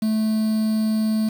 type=tone with quantisation; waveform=triangle; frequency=218 Hz; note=A3; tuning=16 cents flat; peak=-16 dBFS; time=0.02-1.29 s; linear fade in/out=5 ms; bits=6; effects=none